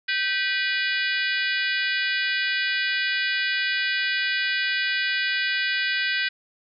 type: harmonic tone with a mistuned harmonic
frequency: 489.1 Hz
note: B4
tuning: 17 cents flat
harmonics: 3 / 4 / 5 / 6 / 7 / 8 / 9 / 10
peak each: -26 / -28 / -30 / -32 / -33 / -34 / -35 / -36 dBFS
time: 0.08-6.29 s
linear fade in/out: 10 ms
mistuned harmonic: 3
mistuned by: +95 cents
effects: none